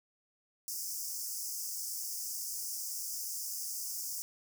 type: high-pass noise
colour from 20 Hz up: pink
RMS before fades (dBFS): -39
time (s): 0.68-4.22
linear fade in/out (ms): 0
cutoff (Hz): 5000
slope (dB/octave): 96
effects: none